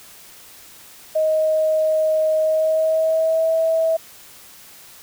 sine tone with pitch glide, 627 to 649.1 Hz, D#5 to E5, +13 to -27 cents, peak -15 dBFS, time 1.15-3.97 s, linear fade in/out 10 ms, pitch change +60 cents, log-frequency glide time 2.39-3.53 s, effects white hiss -44 dBFS RMS until 5.02 s

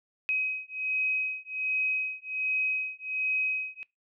sine beating tone pair, 2531 / 2532.3 Hz, D#7 / D#7, +29 / +30 cents, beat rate 1.3 Hz, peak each -30 dBFS, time 0.29-3.83 s, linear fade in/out 0 ms, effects noise-tail reverb RT60 0.2 s tail -23 dB re dry

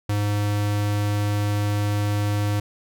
square tone, 103.3 Hz, G#2, 9 cents flat, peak -21 dBFS, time 0.09-2.6 s, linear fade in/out 5 ms, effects none

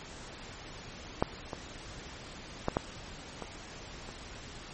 clicks, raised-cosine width 1 ms, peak -10 / -21 / -13 / -12 / -24 / -29 dBFS, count 6, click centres 1.225 / 1.532 / 2.684 / 2.769 / 3.423 / 4.09 s, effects pink hiss -46 dBFS RMS until 4.73 s + MP3 32 kbps

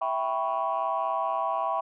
sine chord, C# half-diminished seventh, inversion first, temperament equal, 659.3 / 784 / 987.8 / 1108.7 Hz, E5 / G5 / B5 / C#6, 0 / 0 / 0 / 0 cents, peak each -30 dBFS, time 0.01-1.81 s, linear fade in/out 10 ms, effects tanh soft clip ceiling -18 dBFS

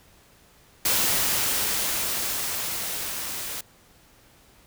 white noise with level ramp, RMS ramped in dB -22 to -33 dBFS, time 0.85-3.61 s, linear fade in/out 5 ms, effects pink hiss -56 dBFS RMS until 4.66 s

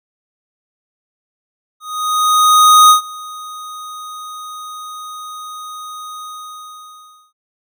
square tone with ADSR envelope, 1244.5 Hz, D#6, in tune, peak -4 dBFS, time 1.8-7.33 s, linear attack 1100 ms, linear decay 110 ms, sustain -24 dB, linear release 1100 ms, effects none

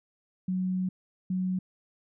sine tone pair in turn, 185 / 185 Hz, F#3 / F#3, 0 / 0 cents, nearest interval unison, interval 0 cents, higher neither, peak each -26 dBFS, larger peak neither, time 0.48-0.89 / 1.3-1.59 s, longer first, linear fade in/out 5 ms, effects none

